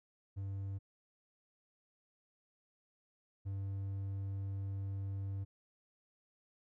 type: tone pair in turn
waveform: triangle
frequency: 97.9 / 97.9 Hz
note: G2 / G2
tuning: -2 / -2 cents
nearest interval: unison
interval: 0 cents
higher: neither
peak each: -36 / -35 dBFS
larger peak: second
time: 0.36-0.79 / 3.45-5.45 s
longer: second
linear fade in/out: 20 ms
effects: none